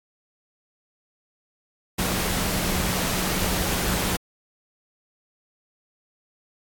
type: tone in noise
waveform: sine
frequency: 184.5 Hz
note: F#3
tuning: 5 cents flat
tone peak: -31 dBFS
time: 1.98-4.17 s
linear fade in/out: 10 ms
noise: pink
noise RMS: -25 dBFS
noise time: 1.98-4.17 s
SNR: -9 dB
effects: AAC 64 kbps